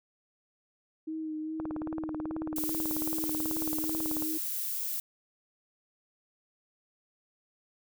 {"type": "tone with vibrato", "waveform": "sine", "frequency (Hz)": 313.3, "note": "D#4", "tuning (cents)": 12, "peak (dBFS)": -33, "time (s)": [1.07, 4.38], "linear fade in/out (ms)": 10, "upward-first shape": "sine", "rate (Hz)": 2.5, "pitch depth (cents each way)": 24}
{"type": "click train", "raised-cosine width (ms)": 1, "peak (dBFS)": -24, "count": 49, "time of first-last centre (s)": [1.6, 4.223], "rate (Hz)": 18.3}
{"type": "noise", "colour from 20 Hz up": "violet", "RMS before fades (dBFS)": -34, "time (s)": [2.56, 5], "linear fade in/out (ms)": 2}
{"effects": []}